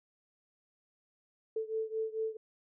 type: beating tone pair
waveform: sine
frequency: 440 / 444.5 Hz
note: A4 / A4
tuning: 0 / +18 cents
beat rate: 4.5 Hz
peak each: -35 / -37 dBFS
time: 1.56-2.37 s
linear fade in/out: 5 ms
effects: none